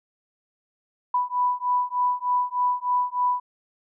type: beating tone pair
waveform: sine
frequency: 987.8 / 991.1 Hz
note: B5 / B5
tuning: 0 / +6 cents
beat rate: 3.3 Hz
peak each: -24 dBFS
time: 1.14-3.4 s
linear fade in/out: 5 ms
effects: none

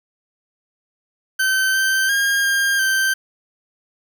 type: tone with pitch steps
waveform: 40% pulse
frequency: 1541 / 1554 / 1618 / 1606 / 1559 Hz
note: G6 / G6 / G#6 / G6 / G6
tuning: -30 / -16 / -46 / +41 / -10 cents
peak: -15 dBFS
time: 1.39-3.14 s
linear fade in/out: 10 ms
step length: 350 ms
effects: 8-bit

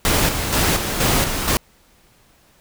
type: noise with tremolo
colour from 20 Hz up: pink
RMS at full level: -17 dBFS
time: 0.05-1.57 s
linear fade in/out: 0 ms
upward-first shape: square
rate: 2.1 Hz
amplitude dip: 50%
effects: pink hiss -55 dBFS RMS until 2.6 s

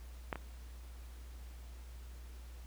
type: clicks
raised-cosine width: 0.5 ms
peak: -20 / -27 dBFS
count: 2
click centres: 0.328 / 0.357 s
effects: added 60 Hz sine -47 dBFS peak until 2.66 s + pink hiss -61 dBFS RMS until 2.66 s

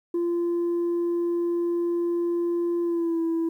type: tone with pitch glide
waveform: sine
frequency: 344.2 to 330.2 Hz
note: F4 to E4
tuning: -25 to +3 cents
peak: -20 dBFS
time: 0.14-3.49 s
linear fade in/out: 5 ms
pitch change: -72 cents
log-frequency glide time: 2.82-3.2 s
effects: tanh soft clip ceiling -21 dBFS + 10-bit

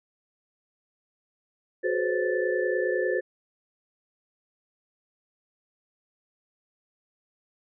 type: tone cluster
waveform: sine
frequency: 367.1 / 424.6 / 508 / 538 / 1754 Hz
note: F#4 / G#4 / B4 / C5 / A6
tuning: -14 / +38 / +49 / +48 / -6 cents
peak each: -28 / -31 / -28 / -33 / -32 dBFS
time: 1.83-3.21 s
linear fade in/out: 20 ms
effects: none

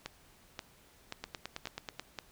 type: two click trains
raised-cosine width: 0.2 ms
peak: -21 / -21 dBFS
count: 8 / 5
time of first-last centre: 1.24-1.996 / 0.06-2.188 s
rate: 9.26 / 1.88 Hz
effects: pink hiss -62 dBFS RMS until 2.31 s

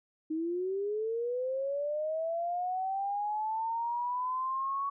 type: linear sweep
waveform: sine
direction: up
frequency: 309.4 to 1122 Hz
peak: -30 dBFS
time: 0.3-4.9 s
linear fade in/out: 10 ms
effects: none

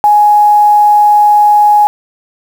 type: tone with quantisation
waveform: sine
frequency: 834 Hz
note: G#5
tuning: 7 cents sharp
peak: -3 dBFS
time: 0.04-1.87 s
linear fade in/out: 0 ms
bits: 5
effects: none

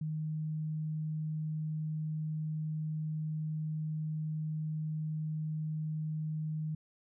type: tone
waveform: sine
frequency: 155.3 Hz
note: D#3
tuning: 3 cents flat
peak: -33 dBFS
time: 0.01-6.75 s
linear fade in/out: 5 ms
effects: none

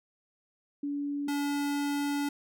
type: tone pair in turn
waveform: sine / square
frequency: 286.4 / 286.4 Hz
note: D4 / D4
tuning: -43 / -43 cents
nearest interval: unison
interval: 0 cents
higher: neither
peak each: -30 / -29 dBFS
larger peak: second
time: 0.83-1.28 / 1.28-2.29 s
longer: second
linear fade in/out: 5 ms
effects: none

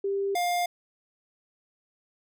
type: tone pair in turn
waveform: sine / square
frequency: 395.7 / 705.1 Hz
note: G4 / F5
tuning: +16 / +16 cents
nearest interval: minor seventh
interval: 1000 cents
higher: second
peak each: -25 dBFS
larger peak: neither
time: 0.04-0.35 / 0.35-0.66 s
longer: neither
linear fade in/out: 5 ms
effects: none

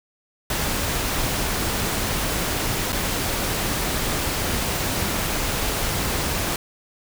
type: noise with dropouts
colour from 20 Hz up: pink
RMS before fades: -24 dBFS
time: 0.5-6.56 s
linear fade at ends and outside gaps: 2 ms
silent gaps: 2.923-2.928 s
effects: none

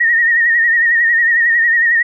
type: tone with vibrato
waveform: sine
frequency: 1864.7 Hz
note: A#6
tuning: in tune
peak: -9 dBFS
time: 0-2.03 s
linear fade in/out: 10 ms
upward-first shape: triangle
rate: 11 Hz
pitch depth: 70 cents each way
effects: none

